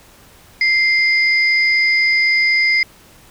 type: tone pair together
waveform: sine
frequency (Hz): 2093 / 4978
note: C7 / D#8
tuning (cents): 0 / 0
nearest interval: octave + minor third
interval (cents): 1500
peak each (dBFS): -12 / -21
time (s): 0.61-2.83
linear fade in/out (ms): 2
effects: pink hiss -46 dBFS RMS until 3.3 s